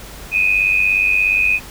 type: tone pair together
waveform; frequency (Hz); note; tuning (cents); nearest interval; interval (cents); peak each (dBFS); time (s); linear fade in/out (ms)
sine; 2471 / 2568; D#7 / E7; -13 / -46; minor second; 67; -14 / -17; 0.31-1.6; 50
effects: added 50 Hz sine -37 dBFS peak until 1.7 s + pink hiss -36 dBFS RMS until 1.7 s